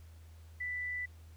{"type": "tone", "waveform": "sine", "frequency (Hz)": 1982, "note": "B6", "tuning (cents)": 6, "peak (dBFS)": -35, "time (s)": [0.6, 1.06], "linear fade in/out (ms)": 10, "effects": ["added 81 Hz sine -51 dBFS peak until 1.36 s", "pink hiss -66 dBFS RMS until 1.36 s"]}